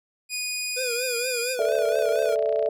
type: tone with pitch glide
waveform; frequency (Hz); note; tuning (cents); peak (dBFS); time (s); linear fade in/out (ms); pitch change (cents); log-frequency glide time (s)
15% pulse; 2470 to 2446; D#7 to D#7; -13 to -30; -20; 0.29-1.57; 50; -17; 0.76-1.21
type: tone with vibrato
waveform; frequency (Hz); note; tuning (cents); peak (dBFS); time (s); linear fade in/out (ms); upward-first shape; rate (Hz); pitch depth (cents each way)
square; 491.7; B4; -8; -28; 0.76-2.36; 20; triangle; 4.3; 110
type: chord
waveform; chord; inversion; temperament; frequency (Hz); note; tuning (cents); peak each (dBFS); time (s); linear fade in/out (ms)
sine; A suspended fourth; none; just; 440 / 586.7 / 660; A4 / D5 / E5; 0 / -2 / +2; -25; 1.59-2.69; 2
type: click train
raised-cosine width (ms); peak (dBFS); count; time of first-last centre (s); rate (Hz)
0.3; -27; 32; 1.62-2.66; 29.8
effects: none